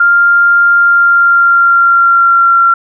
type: tone with pitch glide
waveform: sine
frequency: 1396.9 to 1370.5 Hz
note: F6 to F6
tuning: 0 to -33 cents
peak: -4 dBFS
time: 0-2.74 s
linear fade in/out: 5 ms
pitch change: -33 cents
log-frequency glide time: 0.76-2.58 s
effects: none